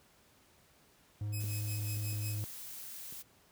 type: tone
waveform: triangle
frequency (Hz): 104.3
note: G#2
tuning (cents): +8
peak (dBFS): -32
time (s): 1.21-2.44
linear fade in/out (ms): 0
type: tone with tremolo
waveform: 5% pulse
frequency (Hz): 2542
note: D#7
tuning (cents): +36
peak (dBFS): -32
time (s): 1.32-2.4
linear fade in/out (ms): 20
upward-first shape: sine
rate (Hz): 5.5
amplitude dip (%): 80
type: noise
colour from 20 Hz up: blue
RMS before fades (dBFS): -46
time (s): 1.39-3.23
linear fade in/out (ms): 20
type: clicks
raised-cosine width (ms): 3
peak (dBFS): -33 / -38 / -38 / -41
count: 4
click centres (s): 1.441 / 1.971 / 2.129 / 3.125
effects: pink hiss -65 dBFS RMS until 3.51 s + high-pass 60 Hz 12 dB/octave